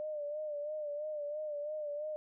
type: tone with vibrato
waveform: sine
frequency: 598 Hz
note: D5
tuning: 31 cents sharp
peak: -36 dBFS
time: 0-2.16 s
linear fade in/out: 0 ms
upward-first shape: sine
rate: 3 Hz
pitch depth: 54 cents each way
effects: none